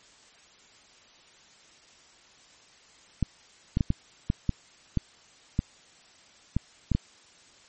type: clicks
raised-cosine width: 5 ms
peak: -11 dBFS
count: 11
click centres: 3.227 / 3.771 / 3.808 / 3.904 / 4.301 / 4.493 / 4.973 / 5.591 / 6.566 / 6.917 / 6.95 s
effects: white hiss -56 dBFS RMS until 7.68 s + MP3 32 kbps